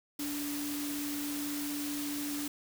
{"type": "tone in noise", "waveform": "sine", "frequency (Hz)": 290, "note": "D4", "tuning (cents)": -22, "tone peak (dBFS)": -35, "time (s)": [0.19, 2.48], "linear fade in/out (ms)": 5, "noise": "white", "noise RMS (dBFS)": -40, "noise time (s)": [0.19, 2.48], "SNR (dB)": 2, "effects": []}